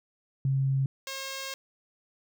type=tone pair in turn; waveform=sine / 5% pulse; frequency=135.1 / 538.4 Hz; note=C#3 / C5; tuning=-44 / +49 cents; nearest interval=2 octaves; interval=2393 cents; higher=second; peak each=-23 dBFS; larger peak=neither; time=0.45-0.86 / 1.07-1.54 s; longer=second; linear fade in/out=2 ms; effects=none